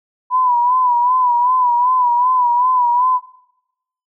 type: tone with vibrato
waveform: sine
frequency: 987.8 Hz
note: B5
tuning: in tune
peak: -11 dBFS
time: 0.3-3.2 s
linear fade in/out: 50 ms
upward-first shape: sine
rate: 2.6 Hz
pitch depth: 62 cents each way
effects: noise-tail reverb RT60 0.9 s tail -23 dB re dry